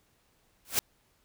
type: noise with exponential growth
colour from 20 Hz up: white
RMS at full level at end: -22 dBFS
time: 0.65-0.79 s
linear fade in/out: 0 ms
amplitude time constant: 29 ms
effects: pink hiss -69 dBFS RMS until 1.24 s